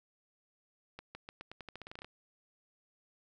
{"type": "accelerating click train", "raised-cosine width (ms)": 0.3, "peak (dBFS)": -29, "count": 15, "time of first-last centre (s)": [0.99, 2.046], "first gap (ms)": 160, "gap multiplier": 0.87, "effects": []}